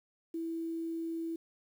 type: tone with quantisation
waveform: sine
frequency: 329.6 Hz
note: E4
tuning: in tune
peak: -34 dBFS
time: 0.34-1.36 s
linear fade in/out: 5 ms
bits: 10
effects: none